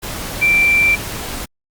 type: tone in noise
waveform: sine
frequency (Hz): 2349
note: D7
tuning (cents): 0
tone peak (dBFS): -10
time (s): 0.41-0.96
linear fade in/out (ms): 20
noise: pink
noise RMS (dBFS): -26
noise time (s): 0.02-1.46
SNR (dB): +13
effects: Opus 48 kbps